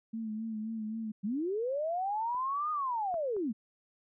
sine tone with vibrato, 220 Hz, A3, in tune, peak -34 dBFS, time 0.13-1.12 s, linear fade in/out 10 ms, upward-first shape sine, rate 3.8 Hz, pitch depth 48 cents each way
sine linear two-way sweep, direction up then down, 185 to 1244.5 to 195.6 Hz, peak -30 dBFS, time 1.23-3.53 s, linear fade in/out 20 ms, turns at 2.71 s
clicks, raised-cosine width 1 ms, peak -41 / -33 / -37 dBFS, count 3, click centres 2.347 / 3.142 / 3.366 s
effects none

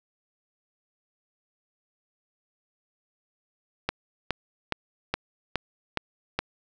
click train, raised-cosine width 0.3 ms, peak -9 dBFS, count 7, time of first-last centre 3.89-6.39 s, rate 2.4 Hz, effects none

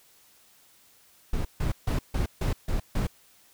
brown noise bursts, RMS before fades -26 dBFS, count 7, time 1.33-3.07 s, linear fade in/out 5 ms, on 120 ms, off 150 ms, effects white hiss -59 dBFS RMS until 3.53 s

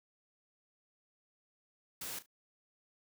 white noise with echo, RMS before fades -42 dBFS, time 2.01-2.19 s, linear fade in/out 5 ms, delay 36 ms, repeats 2, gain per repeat -14 dB, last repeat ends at 2.262 s, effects none

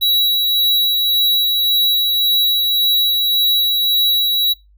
square tone with tremolo, 3898 Hz, B7, 23 cents flat, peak -12 dBFS, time 0.01-4.54 s, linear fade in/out 20 ms, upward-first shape sine, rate 1.8 Hz, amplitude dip 25%, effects noise-tail reverb RT60 0.2 s tail -23 dB re dry + added 50 Hz sine -47 dBFS peak until 4.77 s

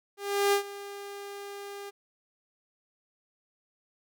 sawtooth tone with ADSR envelope, 402.2 Hz, G4, 44 cents sharp, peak -17 dBFS, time 0.17-1.91 s, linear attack 360 ms, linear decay 97 ms, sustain -18 dB, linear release 23 ms, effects none

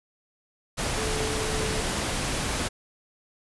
sine tone in noise, 435.7 Hz, A4, 17 cents flat, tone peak -32 dBFS, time 0.96-1.82 s, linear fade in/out 20 ms, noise pink, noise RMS -28 dBFS, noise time 0.77-2.69 s, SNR -7 dB, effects resampled to 24000 Hz

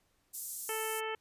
pink high-pass noise, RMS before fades -40 dBFS, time 0.33-1.01 s, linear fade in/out 20 ms, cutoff 7300 Hz, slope 24 dB/octave
harmonic tone, 440 Hz, A4, in tune, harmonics 1 / 2 / 3 / 4 / 5 / 6 / 7, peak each -38 / -41 / -43 / -44 / -45 / -46 / -46 dBFS, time 0.69-1.15 s, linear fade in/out 2 ms
effects pink hiss -74 dBFS RMS until 1.2 s + resampled to 32000 Hz

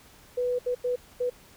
sine tone bursts at uneven times, 493.9 Hz, B4, in tune, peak -24 dBFS, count 4, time 0.37-0.59 / 0.66-0.75 / 0.84-0.96 / 1.2-1.3 s, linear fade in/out 10 ms, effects pink hiss -54 dBFS RMS until 1.56 s

